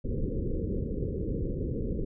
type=low-pass noise; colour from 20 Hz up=pink; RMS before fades=-31 dBFS; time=0.04-2.05 s; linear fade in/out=10 ms; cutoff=520 Hz; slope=96 dB/octave; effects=none